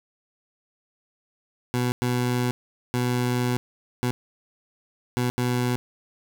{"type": "tone bursts at uneven times", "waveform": "20% pulse", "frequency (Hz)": 123.47, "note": "B2", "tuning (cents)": 0, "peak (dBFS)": -17, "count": 6, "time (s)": [[1.74, 1.92], [2.02, 2.51], [2.94, 3.57], [4.03, 4.11], [5.17, 5.3], [5.38, 5.76]], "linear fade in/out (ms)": 0, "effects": []}